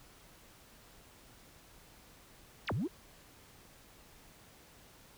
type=exponential two-way sweep; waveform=sine; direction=down then up; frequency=6645 to 88.6 to 422.4 Hz; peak=-30 dBFS; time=2.67-2.88 s; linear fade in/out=20 ms; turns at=2.73 s; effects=tanh soft clip ceiling -29 dBFS + pink hiss -59 dBFS RMS until 5.17 s